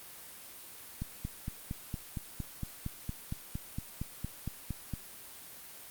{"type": "click train", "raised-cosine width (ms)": 5, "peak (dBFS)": -23, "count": 18, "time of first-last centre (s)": [1.02, 4.937], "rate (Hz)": 4.34, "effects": ["white hiss -49 dBFS RMS until 5.9 s", "Opus 32 kbps"]}